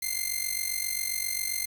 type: tone with amplitude modulation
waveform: 5% pulse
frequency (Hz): 2093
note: C7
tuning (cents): 0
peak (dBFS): -15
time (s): 0.02-1.66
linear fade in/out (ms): 10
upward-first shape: sine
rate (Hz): 47.5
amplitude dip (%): 75
effects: 7-bit